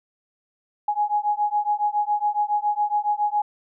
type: beating tone pair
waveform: sine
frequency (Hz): 830 / 837.2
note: G#5 / G#5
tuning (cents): -1 / +14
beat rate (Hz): 7.2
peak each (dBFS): -23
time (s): 0.88-3.42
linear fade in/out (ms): 5
effects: none